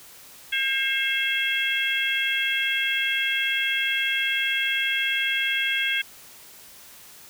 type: harmonic tone with a mistuned harmonic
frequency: 535 Hz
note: C5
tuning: 38 cents sharp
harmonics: 3 / 4 / 5 / 6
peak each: -27 / -27 / -28 / -27 dBFS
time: 0.52-6.02 s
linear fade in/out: 10 ms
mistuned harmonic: 6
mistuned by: +42 cents
effects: white hiss -47 dBFS RMS until 7.29 s